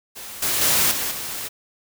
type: noise with level steps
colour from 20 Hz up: white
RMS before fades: -36 / -22 / -18 / -25 / -30 dBFS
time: 0.15-1.49 s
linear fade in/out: 20 ms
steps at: 0.42 / 0.61 / 0.91 / 1.11 s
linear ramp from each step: 5 ms
effects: none